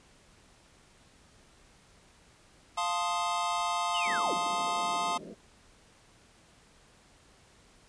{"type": "chord", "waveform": "square", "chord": "F dominant seventh", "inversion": "none", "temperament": "equal", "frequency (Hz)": [698.5, 880, 1046.5, 1244.5], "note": ["F5", "A5", "C6", "Eb6"], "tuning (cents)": [0, 0, 0, 0], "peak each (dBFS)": -35, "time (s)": [2.77, 5.18], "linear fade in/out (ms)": 10}
{"type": "linear sweep", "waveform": "sine", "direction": "down", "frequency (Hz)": [3125, 242.8], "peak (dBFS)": -31, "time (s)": [3.94, 4.34], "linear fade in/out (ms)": 5}
{"type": "band-pass noise", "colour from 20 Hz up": "pink", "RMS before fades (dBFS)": -45, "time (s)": [4.05, 5.35], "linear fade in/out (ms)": 20, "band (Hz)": [160, 640], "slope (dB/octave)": 96}
{"effects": ["pink hiss -60 dBFS RMS until 7.88 s", "resampled to 22050 Hz"]}